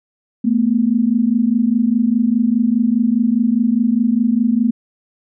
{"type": "tone pair together", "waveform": "sine", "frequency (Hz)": [220, 244.9], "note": ["A3", "B3"], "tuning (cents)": [0, -14], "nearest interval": "major second", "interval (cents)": 186, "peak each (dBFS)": -15, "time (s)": [0.44, 4.71], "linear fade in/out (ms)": 10, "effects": []}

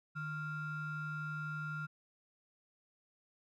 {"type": "ring-modulated tone", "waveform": "triangle", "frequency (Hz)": 620, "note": "D#5", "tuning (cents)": -6, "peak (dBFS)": -33, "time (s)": [0.15, 1.87], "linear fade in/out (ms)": 20, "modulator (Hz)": 772, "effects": []}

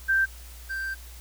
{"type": "tone pair in turn", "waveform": ["sine", "triangle"], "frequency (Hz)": [1568, 1568], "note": ["G6", "G6"], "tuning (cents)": [0, 0], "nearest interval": "unison", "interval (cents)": 0, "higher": "neither", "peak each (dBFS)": [-19, -27], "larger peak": "first", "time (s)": [[0.08, 0.26], [0.69, 0.95]], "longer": "second", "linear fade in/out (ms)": 20, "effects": ["added 60 Hz sine -42 dBFS peak until 1.2 s", "white hiss -49 dBFS RMS until 1.2 s"]}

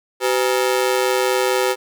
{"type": "ring-modulated tone", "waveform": "sawtooth", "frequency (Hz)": 443.4, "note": "A4", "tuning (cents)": 13, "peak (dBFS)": -9, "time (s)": [0.2, 1.76], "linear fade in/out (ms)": 50, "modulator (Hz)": 62.3, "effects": []}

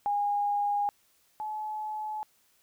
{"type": "tone pair in turn", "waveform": "sine", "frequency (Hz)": [818, 856.5], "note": ["G#5", "A5"], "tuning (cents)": [-26, -47], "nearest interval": "minor second", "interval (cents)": 79, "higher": "second", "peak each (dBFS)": [-25, -32], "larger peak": "first", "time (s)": [[0.06, 0.89], [1.4, 2.23]], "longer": "neither", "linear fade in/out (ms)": 0, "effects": ["white hiss -67 dBFS RMS until 2.62 s"]}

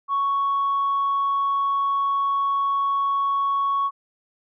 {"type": "tone", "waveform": "sine", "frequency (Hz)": 1111, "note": "C#6", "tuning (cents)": 4, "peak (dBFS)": -18, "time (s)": [0.08, 3.91], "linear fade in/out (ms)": 50, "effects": ["tanh soft clip ceiling -16 dBFS"]}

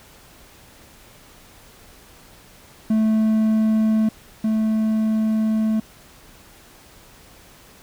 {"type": "tone pair in turn", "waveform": "triangle", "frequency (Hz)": [218.7, 218.7], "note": ["A3", "A3"], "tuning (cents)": [-10, -10], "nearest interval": "unison", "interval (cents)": 0, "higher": "neither", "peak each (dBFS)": [-13, -15], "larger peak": "first", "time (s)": [[2.9, 4.09], [4.44, 5.8]], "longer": "second", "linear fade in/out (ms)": 5, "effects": ["pink hiss -48 dBFS RMS until 7.82 s"]}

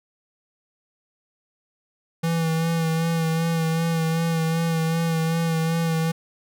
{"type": "tone with vibrato", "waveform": "square", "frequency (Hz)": 163.9, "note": "E3", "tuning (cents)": -10, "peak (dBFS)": -21, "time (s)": [2.23, 6.12], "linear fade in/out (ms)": 10, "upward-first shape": "sine", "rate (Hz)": 2.6, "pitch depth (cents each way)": 28, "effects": []}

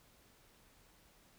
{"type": "silence", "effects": ["pink hiss -66 dBFS RMS until 1.38 s"]}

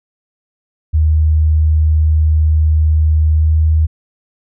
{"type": "tone with pitch glide", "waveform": "sine", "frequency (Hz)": [77.78, 78.64], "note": ["D#2", "D#2"], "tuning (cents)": [0, 19], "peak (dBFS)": -8, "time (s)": [0.93, 3.87], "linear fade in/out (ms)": 20, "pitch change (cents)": 19, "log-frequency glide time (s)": [3.33, 3.59], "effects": []}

